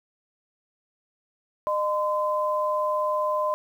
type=tone pair together; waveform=sine; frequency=609.5 / 1025 Hz; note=D#5 / C6; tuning=-36 / -36 cents; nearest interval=major sixth; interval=900 cents; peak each=-25 dBFS; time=1.67-3.54 s; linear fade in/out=0 ms; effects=9-bit